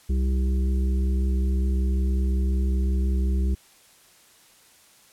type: harmonic tone with a mistuned harmonic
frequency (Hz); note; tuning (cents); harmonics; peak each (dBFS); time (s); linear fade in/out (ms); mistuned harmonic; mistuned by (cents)
65.41; C2; 0; 1 / 3 / 5 / 6; -20 / -31 / -38 / -40; 0.09-3.55; 10; 3; -19
effects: white hiss -55 dBFS RMS until 5.12 s + low-pass 12000 Hz 12 dB/octave